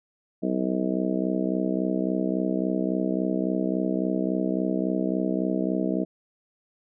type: harmonic tone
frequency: 63.6 Hz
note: C2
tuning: 48 cents flat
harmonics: 3 / 4 / 5 / 6 / 7 / 8 / 9 / 10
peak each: -28 / -29 / -28 / -36 / -33 / -37 / -43 / -33 dBFS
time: 0.42-6.05 s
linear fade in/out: 20 ms
effects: none